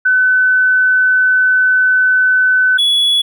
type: tone pair in turn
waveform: sine / triangle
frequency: 1510 / 3388 Hz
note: F#6 / G#7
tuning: +35 / +34 cents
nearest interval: octave + major second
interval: 1399 cents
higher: second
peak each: -8 dBFS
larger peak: neither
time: 0.05-2.78 / 2.78-3.22 s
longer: first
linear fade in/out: 10 ms
effects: none